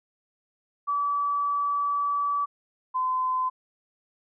sine tone pair in turn, 1150 / 1024.5 Hz, D6 / C6, -37 / -37 cents, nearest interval major second, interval 200 cents, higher first, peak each -23 dBFS, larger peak neither, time 0.87-2.46 / 2.94-3.5 s, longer first, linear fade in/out 20 ms, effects none

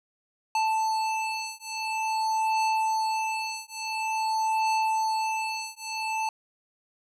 square beating tone pair, 880 / 880.48 Hz, A5 / A5, 0 / +1 cents, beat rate 0.48 Hz, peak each -29 / -29 dBFS, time 0.55-6.29 s, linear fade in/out 2 ms, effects low-pass 8000 Hz 12 dB/octave

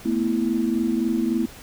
sine chord, A suspended second, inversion none, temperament equal with one note detuned, 223.3 / 246.9 / 329.6 Hz, A3 / B3 / E4, +26 / 0 / 0 cents, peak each -24 dBFS, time 0.05-1.46 s, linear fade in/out 10 ms, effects pink hiss -43 dBFS RMS until 1.62 s

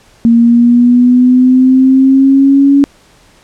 sine linear sweep, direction up, 230.9 to 281.6 Hz, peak -3 dBFS, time 0.25-2.84 s, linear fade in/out 0 ms, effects pink hiss -45 dBFS RMS until 3.43 s + low-pass 9000 Hz 12 dB/octave

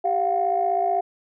sine tone cluster, 390.7 / 699 / 755 Hz, G4 / F5 / F#5, -6 / +1 / +35 cents, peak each -27 / -20 / -26 dBFS, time 0.04-1.01 s, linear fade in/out 10 ms, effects tanh soft clip ceiling -11 dBFS

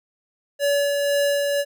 square tone with tremolo, 570 Hz, C#5, 48 cents sharp, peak -18 dBFS, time 0.59-1.65 s, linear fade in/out 50 ms, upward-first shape sine, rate 2 Hz, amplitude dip 30%, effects none

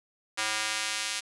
square tone with high-pass filter sweep, 108.7 Hz, A2, 21 cents flat, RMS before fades -31 dBFS, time 0.37-1.21 s, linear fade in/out 20 ms, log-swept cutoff 1400 to 2800 Hz, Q 0.72, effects resampled to 24000 Hz + 8-bit

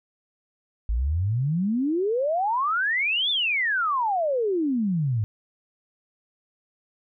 sine exponential two-way sweep, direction up then down, 51.91 to 3600 to 101.3 Hz, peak -21 dBFS, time 0.89-5.24 s, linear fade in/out 0 ms, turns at 3.3 s, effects none

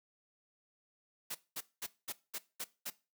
white noise bursts, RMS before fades -40 dBFS, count 7, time 1.3-2.903 s, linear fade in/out 10 ms, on 49 ms, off 210 ms, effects noise-tail reverb RT60 0.3 s tail -19 dB re dry + high-pass 150 Hz 12 dB/octave

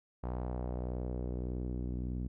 sawtooth tone with low-pass filter sweep, 61.74 Hz, B1, in tune, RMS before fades -37 dBFS, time 0.23-2.28 s, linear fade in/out 10 ms, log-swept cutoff 910 to 240 Hz, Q 1.6, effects none

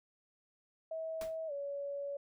sine tone with pitch glide, 645 to 564.8 Hz, E5 to C#5, -38 to +32 cents, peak -37 dBFS, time 0.91-2.17 s, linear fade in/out 5 ms, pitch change -230 cents, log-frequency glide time 1.47-1.52 s
pink noise with exponential decay, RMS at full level -43 dBFS, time 1.21-1.37 s, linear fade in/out 2 ms, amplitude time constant 34 ms
effects none

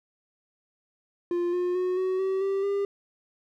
triangle tone with pitch steps, 349.2 / 357.2 / 365.3 / 373.6 / 382.1 / 390.8 / 399.7 Hz, F4 / F4 / F#4 / F#4 / G4 / G4 / G4, 0 / +39 / -22 / +17 / -44 / -5 / +34 cents, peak -22 dBFS, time 1.31-2.85 s, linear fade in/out 2 ms, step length 220 ms, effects none

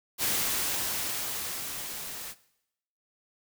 white noise with level ramp, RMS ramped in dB -27 to -40 dBFS, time 0.18-2.35 s, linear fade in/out 50 ms, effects noise-tail reverb RT60 0.8 s tail -18 dB re dry

